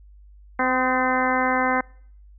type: harmonic tone with a mistuned harmonic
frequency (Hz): 256.9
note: C4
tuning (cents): -32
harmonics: 1 / 2 / 3 / 4 / 5 / 6 / 7 / 8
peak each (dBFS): -26 / -27 / -25 / -26 / -29 / -27 / -30 / -29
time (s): 0.59-1.81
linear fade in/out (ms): 5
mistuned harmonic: 5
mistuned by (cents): -30
effects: noise-tail reverb RT60 0.6 s tail -26 dB re dry + added 50 Hz sine -45 dBFS peak until 2.38 s